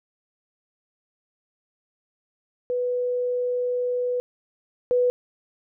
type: tone pair in turn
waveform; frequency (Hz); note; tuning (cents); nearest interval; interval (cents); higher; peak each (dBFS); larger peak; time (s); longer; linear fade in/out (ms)
sine; 493.9 / 493.9; B4 / B4; 0 / 0; unison; 0; neither; -22 / -17; second; 2.7-4.2 / 4.91-5.1; first; 0
effects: none